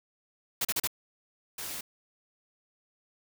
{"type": "noise bursts", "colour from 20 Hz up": "white", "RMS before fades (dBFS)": -29, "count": 4, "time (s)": [0.61, 0.874], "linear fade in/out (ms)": 5, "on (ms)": 39, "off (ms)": 36}
{"type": "noise", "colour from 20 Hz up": "white", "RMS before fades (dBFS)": -38, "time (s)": [1.58, 1.81], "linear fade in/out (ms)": 5}
{"effects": []}